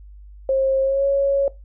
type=tone with pitch glide; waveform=sine; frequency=535 to 554.5 Hz; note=C5 to C#5; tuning=+38 to 0 cents; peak=-15 dBFS; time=0.49-1.48 s; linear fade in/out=2 ms; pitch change=+62 cents; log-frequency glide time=0.82-1.05 s; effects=noise-tail reverb RT60 0.2 s tail -18 dB re dry + added 50 Hz sine -39 dBFS peak until 1.64 s